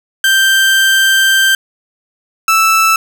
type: tone pair in turn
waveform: 30% pulse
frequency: 1568 / 1320 Hz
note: G6 / E6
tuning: 0 / +2 cents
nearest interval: minor third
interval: 298 cents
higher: first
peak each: -5 dBFS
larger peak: neither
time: 0.24-1.55 / 2.48-2.96 s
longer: first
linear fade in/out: 2 ms
effects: none